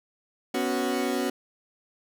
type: chord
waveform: 30% pulse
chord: B suspended second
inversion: none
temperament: equal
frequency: 246.9 / 277.2 / 370 Hz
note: B3 / C#4 / F#4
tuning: 0 / 0 / 0 cents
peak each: -27 dBFS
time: 0.54-1.3 s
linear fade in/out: 5 ms
effects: none